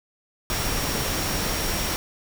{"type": "tone in noise", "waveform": "sine", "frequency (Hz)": 5588, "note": "F8", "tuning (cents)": 0, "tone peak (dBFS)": -34, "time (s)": [0.5, 1.96], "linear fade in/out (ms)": 0, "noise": "pink", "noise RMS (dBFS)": -26, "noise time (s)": [0.5, 1.96], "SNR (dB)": -11, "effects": []}